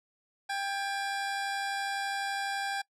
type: tone pair together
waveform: 25% pulse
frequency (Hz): 793 / 1677.9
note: G5 / G#6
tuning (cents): +20 / +17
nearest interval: octave + minor second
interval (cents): 1297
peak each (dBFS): -28 / -36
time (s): 0.49-2.82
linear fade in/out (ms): 10
effects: noise-tail reverb RT60 0.1 s tail -23 dB re dry + low-pass 9000 Hz 12 dB/octave